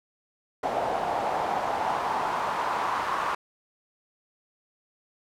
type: noise with band-pass filter sweep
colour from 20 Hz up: pink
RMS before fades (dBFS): -28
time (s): 0.63-3.35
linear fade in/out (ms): 5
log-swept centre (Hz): 690 to 1100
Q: 3.3
effects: none